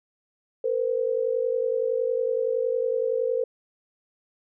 sine tone pair together, 459.2 / 510 Hz, A#4 / C5, -26 / -44 cents, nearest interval major second, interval 182 cents, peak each -25 / -25 dBFS, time 0.64-3.44 s, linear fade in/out 5 ms, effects none

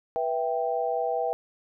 sine chord, E minor, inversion second, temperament equal with one note detuned, 489.3 / 659.3 / 784 Hz, B4 / E5 / G5, -16 / 0 / 0 cents, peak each -29 dBFS, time 0.16-1.33 s, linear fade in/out 0 ms, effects none

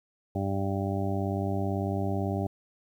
harmonic tone, 98 Hz, G2, in tune, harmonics 1 / 2 / 3 / 4 / 6 / 7 / 8, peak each -30 / -33 / -35 / -36 / -38 / -38 / -39 dBFS, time 0.35-2.47 s, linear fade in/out 5 ms, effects 10-bit

